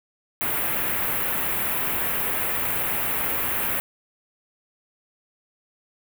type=band-stop noise; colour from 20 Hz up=white; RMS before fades=-25 dBFS; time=0.41-3.8 s; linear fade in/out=0 ms; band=2600 to 12000 Hz; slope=24 dB/octave; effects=none